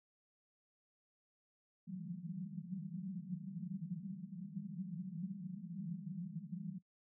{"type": "band-pass noise", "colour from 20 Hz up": "pink", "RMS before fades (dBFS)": -45, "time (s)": [1.87, 6.79], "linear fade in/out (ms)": 10, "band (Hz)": [160, 200], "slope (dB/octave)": 96, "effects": ["noise-tail reverb RT60 0.1 s tail -19 dB re dry"]}